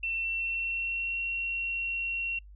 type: tone with pitch glide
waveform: sine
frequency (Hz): 2693 to 2734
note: E7 to F7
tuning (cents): +36 to -37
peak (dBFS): -29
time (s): 0.03-2.39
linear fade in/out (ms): 5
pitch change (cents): +27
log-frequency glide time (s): 0.14-1.2
effects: noise-tail reverb RT60 0.1 s tail -26 dB re dry + added 50 Hz sine -47 dBFS peak until 2.55 s